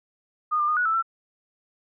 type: tone with pitch steps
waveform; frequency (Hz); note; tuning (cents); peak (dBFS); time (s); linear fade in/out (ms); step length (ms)
sine; 1228 / 1195 / 1228 / 1462 / 1317 / 1342; D#6 / D6 / D#6 / F#6 / E6 / E6; -23 / +30 / -23 / -21 / -2 / +31; -20; 0.51-1.026; 20; 86
effects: none